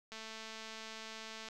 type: click train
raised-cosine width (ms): 0.2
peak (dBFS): -30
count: 303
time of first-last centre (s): 0.12-1.487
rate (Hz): 221
effects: none